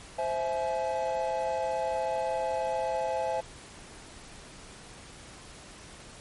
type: chord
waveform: triangle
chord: C augmented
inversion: none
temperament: equal with one note detuned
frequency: 523.3 / 659.3 / 847.6 Hz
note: C5 / E5 / G#5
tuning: 0 / 0 / +35 cents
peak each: -30 dBFS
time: 0.18-3.41 s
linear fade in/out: 10 ms
effects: pink hiss -48 dBFS RMS until 6.2 s + MP3 48 kbps